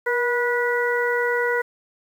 harmonic tone with a mistuned harmonic, 487.9 Hz, B4, 21 cents flat, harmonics 1 / 2 / 3 / 4, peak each -22 / -28 / -25 / -26 dBFS, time 0.06-1.62 s, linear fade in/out 10 ms, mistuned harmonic 1, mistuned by -32 cents, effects 8-bit

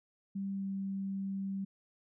sine tone with pitch glide, 196.1 to 194.75 Hz, G3 to G3, +1 to -11 cents, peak -34 dBFS, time 0.35-1.65 s, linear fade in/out 10 ms, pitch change -12 cents, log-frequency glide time 0.54-0.65 s, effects none

